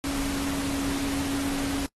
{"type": "tone in noise", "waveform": "sine", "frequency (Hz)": 277.2, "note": "C#4", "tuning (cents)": 0, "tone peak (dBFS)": -28, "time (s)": [0.04, 1.86], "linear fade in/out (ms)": 0, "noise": "pink", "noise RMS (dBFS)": -33, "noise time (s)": [0.04, 1.86], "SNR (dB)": 2, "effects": ["noise-tail reverb RT60 0.1 s tail -24 dB re dry", "AAC 32 kbps"]}